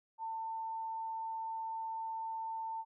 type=tone; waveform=sine; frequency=896 Hz; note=A5; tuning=31 cents sharp; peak=-37 dBFS; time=0.18-2.85 s; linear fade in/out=50 ms; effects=none